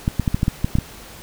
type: clicks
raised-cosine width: 5 ms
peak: -5 dBFS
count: 9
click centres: 0.079 / 0.197 / 0.278 / 0.345 / 0.431 / 0.481 / 0.645 / 0.754 / 0.786 s
effects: pink hiss -40 dBFS RMS until 1.22 s